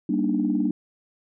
sine chord, Eb major seventh, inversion first, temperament just, 194.45 / 233.3 / 291.7 / 311.1 Hz, G3 / Bb3 / D4 / Eb4, -14 / +2 / -12 / 0 cents, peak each -26 / -25 / -24 / -28 dBFS, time 0.09-0.71 s, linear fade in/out 5 ms, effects tanh soft clip ceiling -10 dBFS

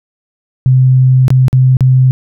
sine tone with dropouts, 129.4 Hz, C3, 19 cents flat, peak -4 dBFS, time 0.66-2.11 s, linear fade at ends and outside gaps 0 ms, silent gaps 1.281-1.304 / 1.482-1.529 / 1.769-1.807 s, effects none

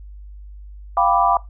sine chord, G dominant seventh, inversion third, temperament equal, 698.5 / 784 / 987.8 / 1174.7 Hz, F5 / G5 / B5 / D6, 0 / 0 / 0 / 0 cents, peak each -19 dBFS, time 0.97-1.37 s, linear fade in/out 2 ms, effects noise-tail reverb RT60 0.2 s tail -19 dB re dry + added 50 Hz sine -35 dBFS peak until 1.49 s

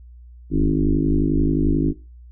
sine tone with frequency modulation, 155.8 Hz, D#3, 3 cents sharp, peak -15 dBFS, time 0.5-1.94 s, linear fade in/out 50 ms, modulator 51.3 Hz, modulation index 3.6, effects noise-tail reverb RT60 0.3 s tail -18 dB re dry + added 60 Hz sine -40 dBFS peak until 2.31 s

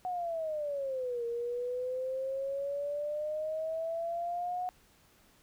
sine exponential two-way sweep, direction down then up, 740 to 466.2 to 732 Hz, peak -32 dBFS, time 0.05-4.69 s, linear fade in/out 0 ms, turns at 1.25 s, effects pink hiss -64 dBFS RMS until 5.42 s

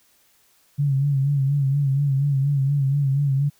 sine tone with vibrato, 139.3 Hz, C#3, 9 cents sharp, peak -17 dBFS, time 0.78-3.5 s, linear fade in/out 20 ms, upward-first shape sine, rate 4.2 Hz, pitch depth 65 cents each way, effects white hiss -60 dBFS RMS until 3.59 s

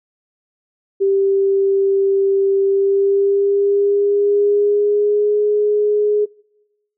sine tone with pitch glide, 392 to 417.7 Hz, G4 to G#4, 0 to +10 cents, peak -12 dBFS, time 1-6.26 s, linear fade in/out 20 ms, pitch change +110 cents, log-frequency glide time 2.63-5.39 s, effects noise-tail reverb RT60 1.0 s tail -25 dB re dry

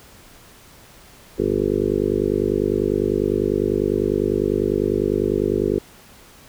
harmonic tone with a mistuned harmonic, 50 Hz, G1, 35 cents sharp, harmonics 1 / 2 / 3 / 4 / 5 / 6 / 7 / 8 / 9 / 10, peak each -31 / -32 / -32 / -29 / -27 / -32 / -23 / -22 / -26 / -32 dBFS, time 1.38-5.79 s, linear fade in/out 10 ms, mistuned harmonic 2, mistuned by +55 cents, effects pink hiss -47 dBFS RMS until 6.48 s

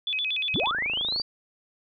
sine tone with vibrato, 2960 Hz, F#7, in tune, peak -25 dBFS, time 0.07-0.71 s, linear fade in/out 2 ms, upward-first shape square, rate 8.5 Hz, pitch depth 270 cents each way
sine linear sweep, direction up, 75.6 to 4750 Hz, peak -25 dBFS, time 0.54-1.22 s, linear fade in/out 5 ms
click train, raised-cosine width 1 ms, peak -25 dBFS, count 18, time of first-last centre 0.56-1.199 s, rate 26.6 Hz
effects none

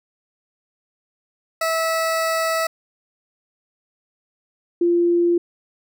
20% pulse / sine tone pair in turn, 651 / 345.5 Hz, E5 / F4, -22 / -19 cents, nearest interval major seventh, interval 1097 cents, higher first, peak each -14 dBFS, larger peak neither, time 1.61-2.67 / 4.81-5.38 s, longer first, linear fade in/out 5 ms, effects none

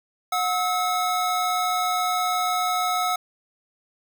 square tone pair together, 727 / 1295.4 Hz, F#5 / E6, -31 / -31 cents, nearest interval minor seventh, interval 1000 cents, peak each -25 dBFS, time 0.32-3.16 s, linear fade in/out 5 ms, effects none

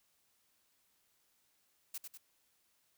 blue noise with echo, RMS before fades -42 dBFS, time 1.94-1.98 s, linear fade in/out 5 ms, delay 98 ms, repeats 2, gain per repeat -5 dB, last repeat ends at 2.176 s, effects white hiss -75 dBFS RMS until 2.97 s

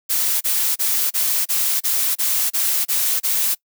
blue noise bursts, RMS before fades -19 dBFS, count 10, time 0.09-3.551 s, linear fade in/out 20 ms, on 320 ms, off 29 ms, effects noise-tail reverb RT60 0.1 s tail -24 dB re dry

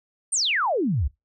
sine exponential sweep, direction down, 9320 to 58.8 Hz, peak -20 dBFS, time 0.32-1.08 s, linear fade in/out 10 ms, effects noise-tail reverb RT60 0.2 s tail -22 dB re dry

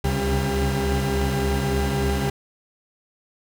35% pulse tone cluster, 69.2 / 72.6 / 135.2 / 198.5 / 400.4 Hz, C#2 / D2 / C#3 / G3 / G4, -2 / -19 / -43 / +22 / +37 cents, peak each -24 / -27 / -26 / -26 / -25 dBFS, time 0.04-2.3 s, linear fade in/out 5 ms, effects none

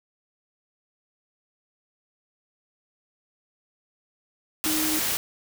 sine tone in noise, 311.1 Hz, D#4, in tune, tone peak -27 dBFS, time 4.66-4.99 s, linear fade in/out 0 ms, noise white, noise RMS -26 dBFS, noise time 4.64-5.17 s, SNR -4 dB, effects none

